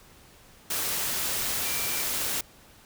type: tone in noise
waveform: sine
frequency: 2349 Hz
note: D7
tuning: in tune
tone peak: -38 dBFS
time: 1.65-2.02 s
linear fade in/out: 5 ms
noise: white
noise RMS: -29 dBFS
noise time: 0.7-2.41 s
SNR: -12 dB
effects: pink hiss -54 dBFS RMS until 2.85 s